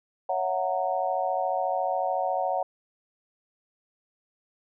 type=chord; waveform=sine; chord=F# dominant seventh; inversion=second; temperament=just; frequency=555 / 666 / 740 / 925 Hz; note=C#5 / E5 / F#5 / A#5; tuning=+2 / +18 / 0 / -14 cents; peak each=-30 / -32 / -27 / -33 dBFS; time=0.29-2.63 s; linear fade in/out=5 ms; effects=none